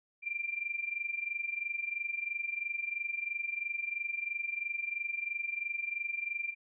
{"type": "tone with amplitude modulation", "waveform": "sine", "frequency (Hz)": 2373, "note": "D7", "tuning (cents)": 17, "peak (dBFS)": -30, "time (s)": [0.22, 6.55], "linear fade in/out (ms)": 50, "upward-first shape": "sine", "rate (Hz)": 23, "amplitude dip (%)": 80, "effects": []}